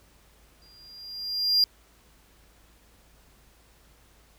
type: tone with exponential growth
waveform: triangle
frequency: 4800 Hz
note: D8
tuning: 37 cents sharp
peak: -15 dBFS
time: 0.62-1.64 s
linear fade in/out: 1 ms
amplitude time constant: 220 ms
effects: added 54 Hz sine -60 dBFS peak until 4.38 s + pink hiss -60 dBFS RMS until 4.38 s